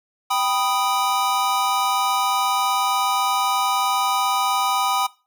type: chord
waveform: square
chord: G augmented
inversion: none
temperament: equal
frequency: 784 / 987.8 / 1244.5 Hz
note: G5 / B5 / D#6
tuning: 0 / 0 / 0 cents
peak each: -24 dBFS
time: 0.3-5.07 s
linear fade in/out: 10 ms
effects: noise-tail reverb RT60 0.3 s tail -19 dB re dry